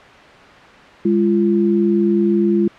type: tone pair together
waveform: sine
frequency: 204.2 / 343.4 Hz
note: G#3 / F4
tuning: -29 / -29 cents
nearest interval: major sixth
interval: 900 cents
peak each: -15 dBFS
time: 1.05-2.68 s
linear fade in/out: 5 ms
effects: white hiss -40 dBFS RMS until 2.78 s + low-pass 2000 Hz 12 dB/octave